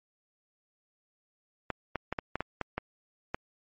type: clicks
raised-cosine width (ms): 0.5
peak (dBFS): -16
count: 9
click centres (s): 1.703 / 1.957 / 2.126 / 2.188 / 2.356 / 2.406 / 2.613 / 2.78 / 3.345
effects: MP3 32 kbps